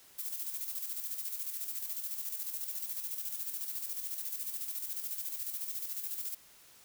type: noise with tremolo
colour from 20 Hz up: violet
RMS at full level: -37 dBFS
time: 0.18-6.35 s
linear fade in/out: 10 ms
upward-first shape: square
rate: 14 Hz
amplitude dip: 50%
effects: white hiss -59 dBFS RMS until 6.84 s

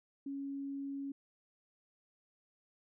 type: tone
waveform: sine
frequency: 277.2 Hz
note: C#4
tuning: in tune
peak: -38 dBFS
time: 0.26-1.12 s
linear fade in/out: 5 ms
effects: none

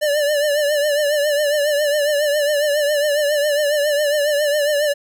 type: tone with vibrato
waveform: square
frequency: 588 Hz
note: D5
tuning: 2 cents sharp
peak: -16 dBFS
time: 0.01-4.94 s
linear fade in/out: 20 ms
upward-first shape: triangle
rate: 7.3 Hz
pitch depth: 73 cents each way
effects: none

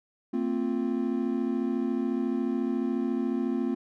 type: chord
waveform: triangle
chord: Bb suspended second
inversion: none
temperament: equal with one note detuned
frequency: 227.5 / 261.6 / 349.2 Hz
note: Bb3 / C4 / F4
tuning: -42 / 0 / 0 cents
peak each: -28 / -27 / -30 dBFS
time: 0.33-3.75 s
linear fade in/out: 10 ms
effects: none

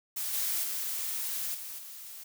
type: noise with level steps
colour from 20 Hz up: blue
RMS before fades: -34 / -31 / -34 / -41 / -45 dBFS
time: 0.16-2.24 s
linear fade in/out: 10 ms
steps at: 0.33 / 0.63 / 1.54 / 1.78 s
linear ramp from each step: 10 ms
effects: none

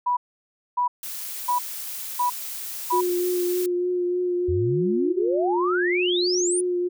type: tone bursts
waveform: sine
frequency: 981 Hz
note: B5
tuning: 12 cents flat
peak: -19 dBFS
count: 5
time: 0.06-3.01 s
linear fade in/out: 10 ms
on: 110 ms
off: 600 ms
type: noise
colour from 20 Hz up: blue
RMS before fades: -33 dBFS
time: 1.03-3.66 s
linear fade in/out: 2 ms
type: tone with vibrato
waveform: sine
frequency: 357.3 Hz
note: F4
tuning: 40 cents sharp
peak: -21 dBFS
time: 2.92-6.89 s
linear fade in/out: 20 ms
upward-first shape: triangle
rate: 3.3 Hz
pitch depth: 22 cents each way
type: exponential sweep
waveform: sine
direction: up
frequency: 79 to 9956 Hz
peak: -23 dBFS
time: 4.48-6.61 s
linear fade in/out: 10 ms
effects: none

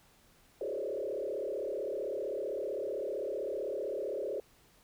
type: tone with frequency modulation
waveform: sine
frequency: 478.2 Hz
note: A#4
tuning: 44 cents sharp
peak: -33 dBFS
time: 0.61-4.4 s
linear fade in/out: 2 ms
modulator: 35.6 Hz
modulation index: 3
effects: pink hiss -64 dBFS RMS until 4.83 s

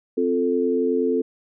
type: chord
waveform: sine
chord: F major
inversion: second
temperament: equal with one note detuned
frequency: 260.9 / 349.2 / 440 Hz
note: C4 / F4 / A4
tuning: -5 / 0 / 0 cents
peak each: -23 / -25 / -21 dBFS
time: 0.17-1.22 s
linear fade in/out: 10 ms
effects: none

